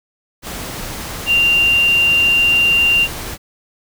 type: tone in noise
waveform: sine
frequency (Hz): 2780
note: F7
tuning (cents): -9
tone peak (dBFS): -10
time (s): 1.26-3.08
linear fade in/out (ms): 50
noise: pink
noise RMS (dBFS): -27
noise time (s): 0.42-3.38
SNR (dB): +14
effects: none